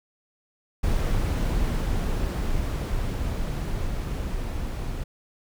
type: noise with level ramp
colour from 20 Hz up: brown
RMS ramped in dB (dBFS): -23 to -30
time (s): 0.83-5.04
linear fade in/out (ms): 10
effects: none